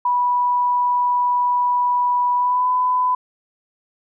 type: tone with pitch glide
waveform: sine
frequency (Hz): 981 to 1002.2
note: B5 to B5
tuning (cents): -12 to +25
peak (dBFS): -15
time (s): 0.05-3.15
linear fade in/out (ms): 5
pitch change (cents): +37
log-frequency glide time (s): 2.35-2.68
effects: none